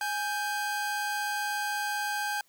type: tone pair together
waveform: 45% pulse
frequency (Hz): 831 / 1565.8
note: G#5 / G6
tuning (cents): +1 / -2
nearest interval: major seventh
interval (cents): 1097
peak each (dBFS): -32 / -32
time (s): 0.01-2.41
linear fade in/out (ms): 2
effects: white hiss -66 dBFS RMS until 2.48 s